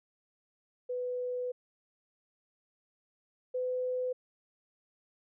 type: tone pair in turn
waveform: sine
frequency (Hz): 496.9 / 504.7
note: B4 / B4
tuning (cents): +11 / +38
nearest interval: unison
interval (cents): 27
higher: second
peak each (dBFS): -32 / -30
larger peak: second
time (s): 0.89-1.52 / 3.54-4.13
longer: first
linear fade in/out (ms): 10
effects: none